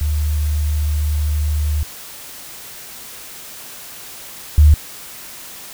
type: tone pair in turn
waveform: sine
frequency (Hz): 75 / 75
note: D2 / D2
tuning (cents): +37 / +37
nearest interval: unison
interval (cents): 0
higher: neither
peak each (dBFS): -15 / -5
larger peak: second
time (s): 0.01-1.83 / 4.58-4.74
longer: first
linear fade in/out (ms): 0
effects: white hiss -35 dBFS RMS until 5.73 s